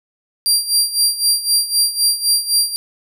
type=tone with tremolo; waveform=25% pulse; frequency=4743 Hz; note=D8; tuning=16 cents sharp; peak=-6 dBFS; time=0.46-2.76 s; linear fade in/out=0 ms; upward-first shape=sine; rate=3.9 Hz; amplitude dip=80%; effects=none